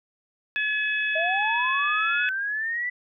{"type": "harmonic tone", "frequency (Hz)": 853, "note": "G#5", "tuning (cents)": 46, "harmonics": [2, 3, 4], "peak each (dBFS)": [-25, -27, -35], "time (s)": [0.56, 2.29], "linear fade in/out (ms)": 0}
{"type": "linear sweep", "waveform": "sine", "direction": "up", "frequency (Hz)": [620, 1991], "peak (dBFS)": -25, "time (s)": [1.15, 2.9], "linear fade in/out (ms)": 10}
{"effects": []}